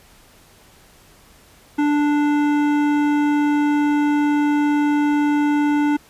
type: tone with hard clipping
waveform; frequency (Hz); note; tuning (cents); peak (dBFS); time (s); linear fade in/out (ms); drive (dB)
sine; 293.7; D4; 0; -17; 1.78-5.97; 10; 14
effects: pink hiss -50 dBFS RMS until 6.09 s + resampled to 32000 Hz